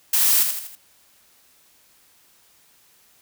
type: noise with echo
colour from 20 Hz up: blue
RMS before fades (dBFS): -18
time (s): 0.13-0.43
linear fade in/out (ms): 5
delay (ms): 81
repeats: 4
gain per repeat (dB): -6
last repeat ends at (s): 0.754
effects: white hiss -57 dBFS RMS until 3.21 s